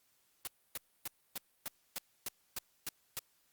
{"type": "noise bursts", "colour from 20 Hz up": "white", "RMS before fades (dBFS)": -39, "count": 10, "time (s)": [0.45, 3.19], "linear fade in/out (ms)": 0, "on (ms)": 22, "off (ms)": 280, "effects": ["white hiss -73 dBFS RMS until 3.52 s", "Opus 48 kbps"]}